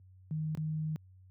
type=tone with dropouts; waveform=sine; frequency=155.56 Hz; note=D#3; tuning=in tune; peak=-31 dBFS; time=0.31-0.96 s; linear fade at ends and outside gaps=0 ms; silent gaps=0.55-0.574 s; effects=added 93 Hz sine -51 dBFS peak until 1.3 s + high-pass 100 Hz 12 dB/octave